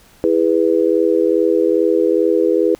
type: chord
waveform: sine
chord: E major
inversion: none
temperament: just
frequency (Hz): 329.6 / 412 / 494.4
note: E4 / G#4 / B4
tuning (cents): 0 / -14 / +2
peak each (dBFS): -16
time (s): 0.24-2.75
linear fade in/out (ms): 0
effects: pink hiss -49 dBFS RMS until 2.79 s